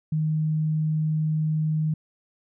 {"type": "tone", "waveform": "sine", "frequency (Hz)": 155.56, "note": "D#3", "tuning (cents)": 0, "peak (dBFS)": -21, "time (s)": [0.12, 1.94], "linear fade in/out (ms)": 5, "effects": []}